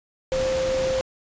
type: tone in noise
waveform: sine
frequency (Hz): 523.3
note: C5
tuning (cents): 0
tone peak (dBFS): -21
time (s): 0.32-1.01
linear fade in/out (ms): 0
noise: pink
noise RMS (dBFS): -31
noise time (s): 0.32-1.01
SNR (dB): +7
effects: resampled to 16000 Hz